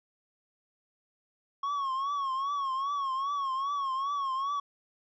triangle tone with vibrato, 1099 Hz, C#6, 15 cents flat, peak -27 dBFS, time 1.63-4.6 s, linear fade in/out 5 ms, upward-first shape triangle, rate 2.5 Hz, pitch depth 100 cents each way, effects resampled to 16000 Hz

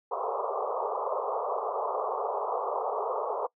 pink band-pass noise, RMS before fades -31 dBFS, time 0.11-3.47 s, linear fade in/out 10 ms, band 410 to 1200 Hz, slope 96 dB/octave, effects noise-tail reverb RT60 0.1 s tail -23 dB re dry

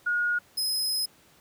sine / sawtooth tone pair in turn, 1440 / 5090 Hz, F#6 / D#8, -47 / +39 cents, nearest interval octave + minor seventh, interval 2186 cents, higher second, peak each -23 dBFS, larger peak neither, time 0.06-0.39 / 0.57-1.06 s, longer second, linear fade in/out 10 ms, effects pink hiss -58 dBFS RMS until 1.4 s + high-pass 100 Hz 12 dB/octave

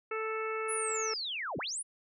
harmonic tone, 440 Hz, A4, in tune, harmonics 1 / 2 / 3 / 4 / 5 / 6, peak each -35 / -47 / -37 / -47 / -42 / -45 dBFS, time 0.11-1.14 s, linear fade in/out 5 ms
sine linear two-way sweep, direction down then up, 10440 to 103.83 to 10440 Hz, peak -34 dBFS, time 0.68-1.83 s, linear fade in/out 20 ms, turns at 1.58 s
effects none

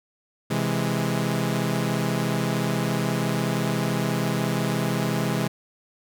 sawtooth chord, C augmented, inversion none, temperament equal, 130.81 / 164.81 / 207.7 Hz, C3 / E3 / G#3, 0 / 0 / 0 cents, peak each -23 dBFS, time 0.5-5.48 s, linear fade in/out 10 ms, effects none

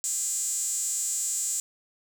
sawtooth tone with high-pass filter, 407.9 Hz, G#4, 31 cents flat, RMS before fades -29 dBFS, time 0.04-1.6 s, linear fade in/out 0 ms, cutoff 7500 Hz, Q 8.2, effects none

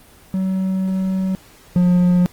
triangle tone pair in turn, 189 / 178.39 Hz, F#3 / F3, +37 / +37 cents, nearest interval minor second, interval 100 cents, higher first, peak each -15 / -9 dBFS, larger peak second, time 0.34-1.35 / 1.76-2.26 s, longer first, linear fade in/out 0 ms, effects pink hiss -47 dBFS RMS until 2.32 s + Opus 24 kbps

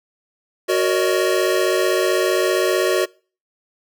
square chord, D# minor seventh, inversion first, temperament equal with one note detuned, 370 / 466.2 / 566.7 / 622.3 Hz, F#4 / A#4 / C#5 / D#5, 0 / 0 / +38 / 0 cents, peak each -19 / -24 / -24 / -24 dBFS, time 0.68-3.06 s, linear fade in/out 20 ms, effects noise-tail reverb RT60 0.4 s tail -25 dB re dry

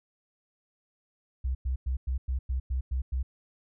sine tone bursts, 64.6 Hz, C2, 21 cents flat, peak -26 dBFS, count 9, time 1.44-3.23 s, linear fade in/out 10 ms, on 110 ms, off 100 ms, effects none

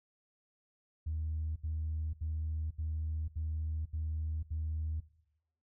sine tone bursts, 78.5 Hz, D#2, 16 cents sharp, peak -32 dBFS, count 7, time 1.06-5.004 s, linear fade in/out 10 ms, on 500 ms, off 74 ms, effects noise-tail reverb RT60 0.8 s tail -18 dB re dry + tanh soft clip ceiling -29 dBFS

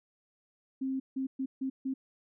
sine tone bursts at uneven times, 265.4 Hz, C4, 25 cents sharp, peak -30 dBFS, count 5, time 0.81-1 / 1.16-1.27 / 1.39-1.46 / 1.61-1.7 / 1.85-1.94 s, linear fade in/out 10 ms, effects none

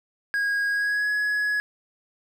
triangle tone with pitch glide, 1640 to 1682.2 Hz, G#6 to G#6, -22 to +22 cents, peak -20 dBFS, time 0.34-1.6 s, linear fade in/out 0 ms, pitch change +44 cents, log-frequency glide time 0.69-1.1 s, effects none

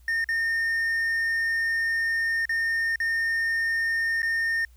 triangle tone with dropouts, 1825 Hz, A#6, 37 cents flat, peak -21 dBFS, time 0.08-4.65 s, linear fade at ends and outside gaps 2 ms, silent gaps 0.243-0.288 / 2.455-2.493 / 2.959-3.001 / 4.22-4.229 s, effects added 60 Hz sine -50 dBFS peak until 4.76 s + white hiss -65 dBFS RMS until 4.76 s

